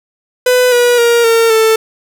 45% pulse tone with pitch steps, 500 / 485.2 / 470.8 / 456.9 / 443.4 Hz, B4 / B4 / A#4 / A#4 / A4, +21 / -31 / +17 / -35 / +13 cents, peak -7 dBFS, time 0.46-1.76 s, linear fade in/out 5 ms, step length 260 ms, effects none

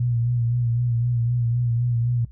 sine tone with vibrato, 119.4 Hz, A#2, 42 cents sharp, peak -19 dBFS, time 0-2.25 s, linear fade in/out 5 ms, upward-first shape sine, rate 3.9 Hz, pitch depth 44 cents each way, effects noise-tail reverb RT60 0.1 s tail -20 dB re dry + added 60 Hz sine -41 dBFS peak until 2.31 s

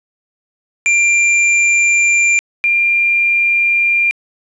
square / sine tone pair in turn, 2377 / 2390 Hz, D7 / D7, +20 / +30 cents, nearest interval unison, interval 10 cents, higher second, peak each -10 dBFS, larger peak neither, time 0.86-2.39 / 2.64-4.11 s, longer first, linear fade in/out 0 ms, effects resampled to 22050 Hz + 8-bit

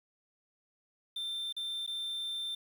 triangle tone with dropouts, 3572 Hz, A7, 25 cents sharp, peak -33 dBFS, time 1.16-2.55 s, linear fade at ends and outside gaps 5 ms, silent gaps 1.526-1.565 / 1.865-1.875 s, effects 10-bit

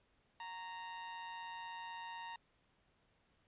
sawtooth tone with amplitude modulation, 928 Hz, A#5, 8 cents flat, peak -39 dBFS, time 0.4-2.36 s, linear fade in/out 2 ms, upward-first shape sine, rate 176 Hz, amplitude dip 45%, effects pink hiss -75 dBFS RMS until 3.47 s + resampled to 8000 Hz

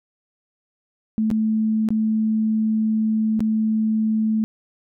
sine tone with dropouts, 218.6 Hz, A3, 11 cents flat, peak -17 dBFS, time 1.18-4.44 s, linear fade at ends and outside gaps 0 ms, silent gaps 1.303-1.313 / 1.888-1.905 / 3.394-3.405 s, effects none

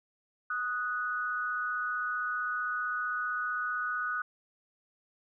sine tone pair together, 1244.5 / 1480 Hz, D#6 / F#6, 0 / 0 cents, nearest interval minor third, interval 300 cents, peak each -34 / -32 dBFS, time 0.5-4.22 s, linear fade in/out 5 ms, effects none

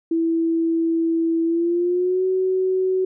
sine tone with pitch glide, 329.6 to 374.3 Hz, E4 to F#4, 0 to +20 cents, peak -17 dBFS, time 0.11-3.05 s, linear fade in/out 5 ms, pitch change +220 cents, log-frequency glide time 1.44-2.25 s, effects none

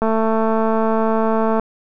click train, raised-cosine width 1 ms, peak -6 dBFS, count 351, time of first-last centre 0.02-1.597 s, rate 222 Hz, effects none

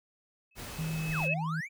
sine tone with exponential growth, 2586 Hz, E7, 34 cents flat, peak -26 dBFS, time 0.51-1.34 s, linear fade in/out 5 ms, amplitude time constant 180 ms
pink noise, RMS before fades -42 dBFS, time 0.55-1.29 s, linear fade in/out 50 ms
sine tone with vibrato, 158.7 Hz, D#3, 35 cents sharp, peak -31 dBFS, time 0.78-1.61 s, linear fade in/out 10 ms, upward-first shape sine, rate 1.8 Hz, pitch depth 16 cents each way
triangle exponential two-way sweep, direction down then up, 2414 to 502 to 2414 Hz, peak -33 dBFS, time 1.1-1.69 s, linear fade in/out 50 ms, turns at 1.27 s
effects none

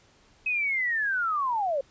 sine linear sweep, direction down, 2561 to 523.3 Hz, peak -24 dBFS, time 0.46-1.81 s, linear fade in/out 5 ms, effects pink hiss -60 dBFS RMS until 1.9 s + resampled to 16000 Hz

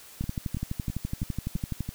two click trains, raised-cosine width 5 ms, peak -17 / -20 dBFS, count 20 / 6, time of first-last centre 0.21-1.807 / 0.24-1.89 s, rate 11.9 / 3.03 Hz, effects white hiss -49 dBFS RMS until 1.94 s

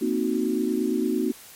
sine chord, C half-diminished seventh, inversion third, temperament equal, 233.1 / 261.6 / 311.1 / 370 Hz, Bb3 / C4 / Eb4 / Gb4, 0 / 0 / 0 / 0 cents, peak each -27 dBFS, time 0.01-1.32 s, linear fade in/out 10 ms, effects white hiss -46 dBFS RMS until 1.55 s + MP3 64 kbps

